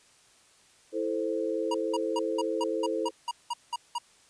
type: chord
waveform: sine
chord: A minor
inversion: second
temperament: equal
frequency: 329.6 / 440 / 523.3 Hz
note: E4 / A4 / C5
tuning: 0 / 0 / 0 cents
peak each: -32 / -31 / -32 dBFS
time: 0.92-3.11 s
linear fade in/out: 50 ms
type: tone bursts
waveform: square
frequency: 953 Hz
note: A#5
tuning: 38 cents sharp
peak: -29 dBFS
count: 11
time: 1.71-3.984 s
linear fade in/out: 5 ms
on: 34 ms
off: 190 ms
effects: white hiss -60 dBFS RMS until 4.29 s + resampled to 22050 Hz